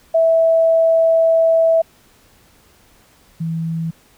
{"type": "tone pair in turn", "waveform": "sine", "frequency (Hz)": [655, 163.75], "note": ["E5", "E3"], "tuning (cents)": [-11, -11], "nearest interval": "2 octaves", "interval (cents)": 2400, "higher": "first", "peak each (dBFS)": [-10, -19], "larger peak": "first", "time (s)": [[0.14, 1.82], [3.4, 3.91]], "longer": "first", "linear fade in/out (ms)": 10, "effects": ["pink hiss -52 dBFS RMS until 4.17 s"]}